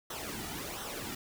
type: noise with flanger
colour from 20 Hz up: pink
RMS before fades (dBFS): -40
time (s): 0.1-1.15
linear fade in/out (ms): 5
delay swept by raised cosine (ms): 0.42 to 1.92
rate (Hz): 1.4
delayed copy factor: -0.65
effects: none